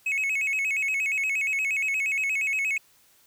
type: tone with vibrato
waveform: triangle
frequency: 2371 Hz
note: D7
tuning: 16 cents sharp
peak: -22 dBFS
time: 0.06-2.78 s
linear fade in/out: 5 ms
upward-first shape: square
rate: 8.5 Hz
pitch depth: 130 cents each way
effects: white hiss -60 dBFS RMS until 3.26 s